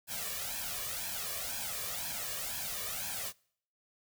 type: noise with flanger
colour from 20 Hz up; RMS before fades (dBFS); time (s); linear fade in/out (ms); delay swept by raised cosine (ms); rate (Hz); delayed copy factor
white; -38; 0.07-3.33; 50; 1.2 to 1.75; 2; +0.8
effects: noise-tail reverb RT60 0.6 s tail -25 dB re dry